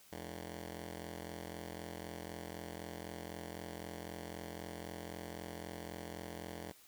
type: ring-modulated tone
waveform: 10% pulse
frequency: 127.9 Hz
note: C3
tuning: 39 cents flat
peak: -33 dBFS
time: 0.12-6.72 s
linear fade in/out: 5 ms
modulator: 42 Hz
effects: white hiss -62 dBFS RMS until 6.87 s